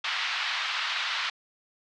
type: band-pass noise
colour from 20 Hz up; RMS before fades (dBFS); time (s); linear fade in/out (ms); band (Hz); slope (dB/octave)
white; -30; 0.04-1.3; 5; 970 to 3900; 24
effects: low-pass 7000 Hz 12 dB/octave